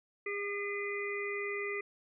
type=harmonic tone; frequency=405.6 Hz; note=G#4; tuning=41 cents flat; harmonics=1 / 3 / 5 / 6; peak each=-37 / -45 / -38 / -43 dBFS; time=0.26-1.81 s; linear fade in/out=5 ms; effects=none